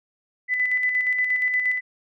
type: tone with tremolo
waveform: sine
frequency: 2001 Hz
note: B6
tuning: 22 cents sharp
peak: -18 dBFS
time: 0.48-1.81 s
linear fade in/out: 50 ms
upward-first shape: square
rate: 8.5 Hz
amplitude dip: 40%
effects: none